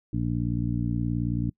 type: harmonic tone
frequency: 58.8 Hz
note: A#1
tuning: 16 cents sharp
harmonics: 1 / 2 / 3 / 4 / 5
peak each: -33 / -28 / -31 / -32 / -32 dBFS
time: 0.13-1.5 s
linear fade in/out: 5 ms
effects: noise-tail reverb RT60 0.1 s tail -25 dB re dry